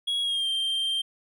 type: tone with pitch glide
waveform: triangle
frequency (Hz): 3322 to 3163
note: G#7 to G7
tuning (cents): 0 to +15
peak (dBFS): -23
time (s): 0.07-1.02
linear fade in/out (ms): 10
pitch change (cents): -85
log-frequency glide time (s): 0.22-0.47
effects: none